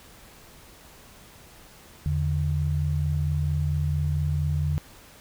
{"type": "tone pair together", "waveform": "sine", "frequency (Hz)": [82.41, 146.83], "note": ["E2", "D3"], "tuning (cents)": [0, 0], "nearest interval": "minor seventh", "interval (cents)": 1000, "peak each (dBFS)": -25, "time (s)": [2.06, 4.78], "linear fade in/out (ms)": 0, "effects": ["pink hiss -50 dBFS RMS until 5.2 s"]}